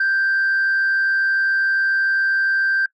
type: tone with frequency modulation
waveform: sine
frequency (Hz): 1570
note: G6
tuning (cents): +2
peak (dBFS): -14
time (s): 0-2.86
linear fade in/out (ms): 5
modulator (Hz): 87.2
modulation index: 0.36
effects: noise-tail reverb RT60 0.1 s tail -20 dB re dry + tanh soft clip ceiling -13 dBFS